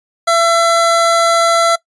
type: tone pair together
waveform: square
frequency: 673.6 / 1343 Hz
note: E5 / E6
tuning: +37 / +32 cents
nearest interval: octave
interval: 1195 cents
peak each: -13 dBFS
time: 0.27-1.76 s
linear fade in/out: 10 ms
effects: noise-tail reverb RT60 0.1 s tail -20 dB re dry + resampled to 22050 Hz